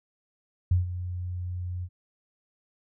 sine tone with ADSR envelope, 89.6 Hz, F2, 45 cents sharp, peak -17 dBFS, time 0.71-1.89 s, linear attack 5 ms, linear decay 140 ms, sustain -13 dB, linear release 56 ms, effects none

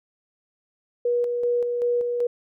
sine tone with tremolo, 482.5 Hz, B4, 40 cents flat, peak -19 dBFS, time 1.05-2.27 s, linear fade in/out 5 ms, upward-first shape square, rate 2.6 Hz, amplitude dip 35%, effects none

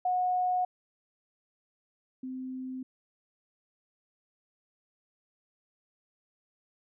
sine tone pair in turn, 729 / 258.4 Hz, F#5 / C4, -26 / -21 cents, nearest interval octave + tritone, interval 1795 cents, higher first, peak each -25 / -35 dBFS, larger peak first, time 0.05-0.65 / 2.23-2.83 s, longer neither, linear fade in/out 5 ms, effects none

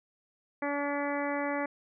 harmonic tone, 286.2 Hz, D4, 45 cents flat, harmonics 1 / 2 / 3 / 4 / 5 / 6 / 7 / 8, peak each -34 / -34 / -37 / -40 / -43 / -41 / -39 / -46 dBFS, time 0.62-1.66 s, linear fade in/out 5 ms, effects none

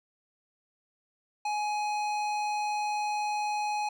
sine tone with hard clipping, 838 Hz, G#5, 15 cents sharp, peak -30 dBFS, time 1.45-3.89 s, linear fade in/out 5 ms, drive 14 dB, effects none

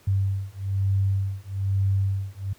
sine beating tone pair, 97 / 98.1 Hz, G2 / G2, -18 / +2 cents, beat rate 1.1 Hz, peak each -24 dBFS, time 0.07-2.53 s, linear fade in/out 5 ms, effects pink hiss -56 dBFS RMS until 2.58 s + high-pass 60 Hz 12 dB/octave

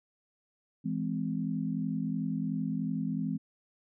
sine chord, E augmented, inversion none, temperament equal with one note detuned, 164.81 / 207.7 / 258.3 Hz, E3 / G#3 / B#3, 0 / 0 / -22 cents, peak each -34 dBFS, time 0.84-3.38 s, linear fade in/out 20 ms, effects none

